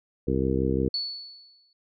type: harmonic tone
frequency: 65.8 Hz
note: C2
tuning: 10 cents sharp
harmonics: 1 / 2 / 3 / 4 / 5 / 6 / 7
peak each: -30 / -30 / -30 / -30 / -30 / -30 / -30 dBFS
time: 0.27-0.89 s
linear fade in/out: 10 ms
type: tone with exponential decay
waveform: sine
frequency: 4435 Hz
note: C#8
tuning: in tune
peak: -24 dBFS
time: 0.94-1.73 s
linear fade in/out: 2 ms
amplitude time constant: 170 ms
effects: none